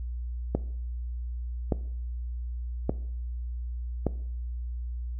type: click train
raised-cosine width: 2 ms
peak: -11 dBFS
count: 4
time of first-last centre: 0.55-4.067 s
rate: 0.853 Hz
effects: noise-tail reverb RT60 0.6 s tail -18 dB re dry + added 60 Hz sine -31 dBFS peak until 5.19 s

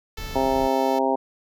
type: tone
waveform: 5% pulse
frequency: 440 Hz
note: A4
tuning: in tune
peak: -24 dBFS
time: 0.17-0.99 s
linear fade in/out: 5 ms
type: noise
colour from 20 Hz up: brown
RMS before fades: -34 dBFS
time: 0.18-0.68 s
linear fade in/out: 5 ms
type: harmonic tone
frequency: 133.3 Hz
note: C3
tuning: 33 cents sharp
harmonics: 2 / 3 / 4 / 5 / 6 / 7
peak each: -26 / -26 / -26 / -26 / -26 / -26 dBFS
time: 0.35-1.16 s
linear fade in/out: 10 ms
effects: none

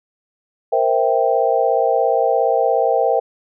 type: chord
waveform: sine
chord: C dominant seventh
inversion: third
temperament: equal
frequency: 466.2 / 523.3 / 659.3 / 784 Hz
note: Bb4 / C5 / E5 / G5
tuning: 0 / 0 / 0 / 0 cents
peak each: -19 dBFS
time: 0.72-3.2 s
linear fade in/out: 10 ms
effects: none

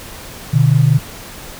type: tone pair together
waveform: sine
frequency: 124.44 / 150.1 Hz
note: B2 / D3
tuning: +14 / +38 cents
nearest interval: minor third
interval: 324 cents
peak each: -11 dBFS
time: 0.53-0.99 s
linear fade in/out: 10 ms
effects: pink hiss -33 dBFS RMS until 1.59 s

